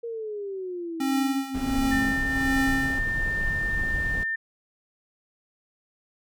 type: exponential sweep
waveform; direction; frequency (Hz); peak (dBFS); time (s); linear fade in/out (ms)
sine; down; 472.1 to 207.7; -30; 0.03-2.13; 10
type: tone with tremolo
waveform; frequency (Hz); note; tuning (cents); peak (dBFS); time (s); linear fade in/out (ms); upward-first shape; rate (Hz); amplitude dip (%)
square; 268.9; C4; +47; -22; 1-2.99; 5; triangle; 1.4; 75
type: noise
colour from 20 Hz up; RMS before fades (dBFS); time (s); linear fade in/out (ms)
brown; -31; 1.54-4.24; 10
type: tone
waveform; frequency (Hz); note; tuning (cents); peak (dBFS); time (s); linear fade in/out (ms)
sine; 1800; A6; +39; -25; 1.91-4.36; 10
effects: none